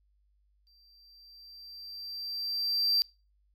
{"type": "tone with exponential growth", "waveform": "triangle", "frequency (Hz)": 4699, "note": "D8", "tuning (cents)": 0, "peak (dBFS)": -21, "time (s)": [0.67, 3.02], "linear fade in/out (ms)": 0, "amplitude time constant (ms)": 510, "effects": ["noise-tail reverb RT60 0.3 s tail -24 dB re dry", "added 50 Hz sine -66 dBFS peak until 3.54 s"]}